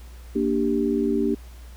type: chord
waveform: sine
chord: G minor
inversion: first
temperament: equal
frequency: 233.1 / 293.7 / 392 Hz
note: Bb3 / D4 / G4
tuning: 0 / 0 / 0 cents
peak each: -24 dBFS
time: 0.35-1.35 s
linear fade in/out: 10 ms
effects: added 60 Hz sine -39 dBFS peak until 1.76 s + pink hiss -52 dBFS RMS until 1.76 s